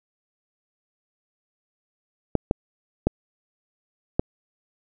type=clicks; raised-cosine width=2 ms; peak=-5 dBFS; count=4; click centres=2.353 / 2.511 / 3.07 / 4.195 s; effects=none